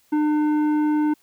triangle tone with tanh clipping, 301.6 Hz, D4, 46 cents sharp, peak -19 dBFS, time 0.12-1.14 s, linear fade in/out 10 ms, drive 14 dB, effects white hiss -61 dBFS RMS until 1.22 s

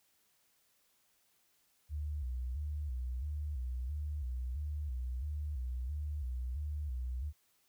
sine tone with vibrato, 68.2 Hz, C#2, 28 cents flat, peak -35 dBFS, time 1.89-7.33 s, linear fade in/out 50 ms, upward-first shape square, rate 1.5 Hz, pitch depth 150 cents each way, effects white hiss -73 dBFS RMS until 7.68 s

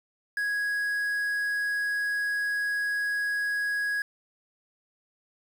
triangle tone with quantisation, 1661 Hz, G#6, in tune, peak -24 dBFS, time 0.37-4.02 s, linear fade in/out 2 ms, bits 8, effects none

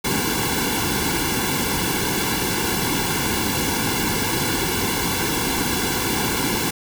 pink noise with comb filter, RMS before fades -22 dBFS, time 0.04-6.71 s, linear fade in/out 10 ms, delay 1.6 ms, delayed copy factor -0.95, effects none

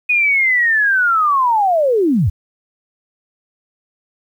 sine linear sweep, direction down, 2489 to 70.4 Hz, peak -11 dBFS, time 0.09-2.3 s, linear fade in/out 10 ms, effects 8-bit

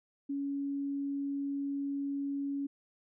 sine tone, 280 Hz, C#4, 18 cents sharp, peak -32 dBFS, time 0.29-2.67 s, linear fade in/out 10 ms, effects none

